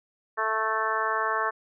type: harmonic tone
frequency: 220 Hz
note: A3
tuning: in tune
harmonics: 2 / 3 / 4 / 5 / 6 / 7 / 8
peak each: -34 / -34 / -33 / -28 / -32 / -33 / -32 dBFS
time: 0.37-1.51 s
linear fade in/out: 20 ms
effects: none